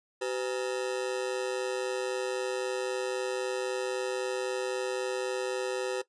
40% pulse ring-modulated tone, 444 Hz, A4, 16 cents sharp, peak -26 dBFS, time 0.21-6.02 s, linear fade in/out 10 ms, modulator 61.9 Hz, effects noise-tail reverb RT60 0.1 s tail -17 dB re dry + resampled to 22050 Hz

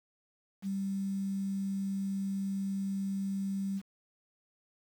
sine tone with quantisation, 195.4 Hz, G3, 5 cents flat, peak -31 dBFS, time 0.62-3.82 s, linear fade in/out 50 ms, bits 9, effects none

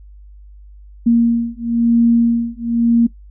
sine beating tone pair, 233.1 / 234.1 Hz, A#3 / A#3, 0 / +8 cents, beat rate 1 Hz, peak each -14 dBFS, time 1.06-3.07 s, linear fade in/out 10 ms, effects noise-tail reverb RT60 0.1 s tail -18 dB re dry + added 50 Hz sine -37 dBFS peak until 3.3 s

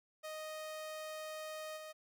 sawtooth tone with level steps, 622.3 Hz, D#5, in tune, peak -39 / -43 dBFS, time 0.23-1.93 s, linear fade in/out 20 ms, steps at 1.76 s, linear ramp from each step 20 ms, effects none

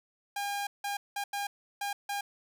sawtooth tone bursts at uneven times, 808 Hz, G#5, 48 cents flat, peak -28 dBFS, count 6, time 0.36-0.67 / 0.84-0.97 / 1.16-1.24 / 1.33-1.47 / 1.81-1.93 / 2.09-2.21 s, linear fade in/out 5 ms, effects none

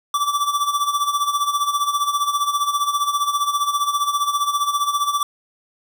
square tone with tremolo, 1161 Hz, D6, 20 cents flat, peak -16 dBFS, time 0.14-5.23 s, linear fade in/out 2 ms, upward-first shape sine, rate 15 Hz, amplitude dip 70%, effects none

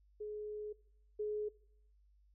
sine tone pair in turn, 421.9 / 421.9 Hz, G#4 / G#4, +27 / +27 cents, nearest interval unison, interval 0 cents, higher neither, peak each -40 / -35 dBFS, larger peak second, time 0.2-0.73 / 1.19-1.49 s, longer first, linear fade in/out 10 ms, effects noise-tail reverb RT60 0.7 s tail -22 dB re dry + added 50 Hz sine -65 dBFS peak until 2.34 s

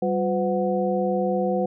sine tone cluster, 193 / 357.7 / 508 / 737 Hz, G3 / F4 / B4 / F#5, -27 / +41 / +49 / -7 cents, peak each -25 / -28 / -24 / -28 dBFS, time 0.02-1.66 s, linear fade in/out 5 ms, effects none

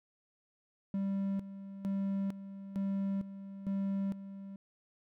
triangle tone with tremolo, 196 Hz, G3, in tune, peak -29 dBFS, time 0.94-4.56 s, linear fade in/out 2 ms, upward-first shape square, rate 1.1 Hz, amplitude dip 75%, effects none

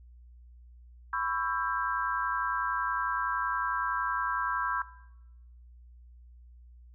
sine chord, C# half-diminished seventh, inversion third, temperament just, 997.9 / 1108.7 / 1330.5 / 1596.6 Hz, B5 / C#6 / E6 / G6, +18 / 0 / +16 / +31 cents, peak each -34 dBFS, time 1.13-4.82 s, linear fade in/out 2 ms, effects noise-tail reverb RT60 0.9 s tail -18 dB re dry + added 60 Hz sine -50 dBFS peak until 6.94 s

